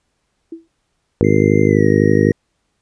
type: tone with exponential decay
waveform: sine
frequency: 329.6 Hz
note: E4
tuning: in tune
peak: -23 dBFS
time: 0.52-0.68 s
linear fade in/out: 5 ms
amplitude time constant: 34 ms
type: harmonic tone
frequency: 51.91 Hz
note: G#1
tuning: in tune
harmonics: 2 / 3 / 4 / 5 / 6 / 7 / 8 / 9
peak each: -18 / -18 / -18 / -18 / -18 / -18 / -18 / -18 dBFS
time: 1.21-2.32 s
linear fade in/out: 0 ms
type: tone with pitch glide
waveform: triangle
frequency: 2086 to 1880 Hz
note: C7 to A#6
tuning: -6 to +14 cents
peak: -26 dBFS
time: 1.24-2.32 s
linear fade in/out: 2 ms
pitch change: -180 cents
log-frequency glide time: 1.66-1.86 s
effects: pink hiss -68 dBFS RMS until 2.81 s + resampled to 22050 Hz